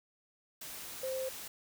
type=tone in noise; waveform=sine; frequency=523.3 Hz; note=C5; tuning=in tune; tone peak=-34 dBFS; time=1.03-1.29 s; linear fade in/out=5 ms; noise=white; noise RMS=-45 dBFS; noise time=0.61-1.48 s; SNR=+8 dB; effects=none